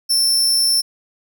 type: tone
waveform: sawtooth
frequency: 5370 Hz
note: E8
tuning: 31 cents sharp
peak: -11 dBFS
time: 0.09-0.82 s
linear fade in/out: 20 ms
effects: none